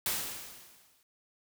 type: noise with exponential decay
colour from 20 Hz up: white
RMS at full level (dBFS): -30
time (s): 0.06-1.03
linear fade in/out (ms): 2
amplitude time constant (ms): 210
effects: none